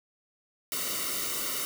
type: noise with comb filter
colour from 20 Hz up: white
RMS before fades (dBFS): -32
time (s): 0.72-1.65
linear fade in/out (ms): 0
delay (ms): 1.2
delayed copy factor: -0.8
effects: none